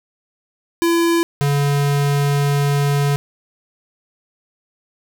square tone pair in turn, 337.3 / 142.56 Hz, E4 / C#3, +40 / +49 cents, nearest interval octave + minor third, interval 1491 cents, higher first, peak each -14 / -15 dBFS, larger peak first, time 0.82-1.23 / 1.41-3.16 s, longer second, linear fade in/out 0 ms, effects 8-bit

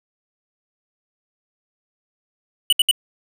square tone bursts, 2960 Hz, F#7, in tune, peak -12 dBFS, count 3, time 2.7-2.912 s, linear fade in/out 2 ms, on 26 ms, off 67 ms, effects none

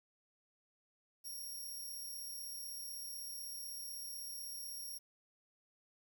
5% pulse tone with amplitude modulation, 5588 Hz, F8, in tune, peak -37 dBFS, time 1.24-4.99 s, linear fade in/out 20 ms, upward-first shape sine, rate 36 Hz, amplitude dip 25%, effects 11-bit

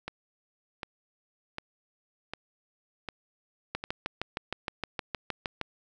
two click trains, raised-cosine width 0.3 ms, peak -19 / -15 dBFS, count 6 / 13, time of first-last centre 0.08-3.839 / 3.75-5.613 s, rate 1.33 / 6.44 Hz, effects none

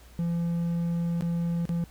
triangle tone with dropouts, 170 Hz, F3, 46 cents flat, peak -23 dBFS, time 0.19-1.84 s, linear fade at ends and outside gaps 0 ms, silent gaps 1.209-1.223 / 1.654-1.692 s, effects added 60 Hz sine -49 dBFS peak until 1.9 s + pink hiss -56 dBFS RMS until 1.9 s

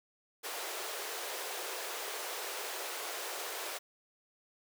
pink high-pass noise, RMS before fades -40 dBFS, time 0.43-3.79 s, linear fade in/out 20 ms, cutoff 380 Hz, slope 48 dB/octave, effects none

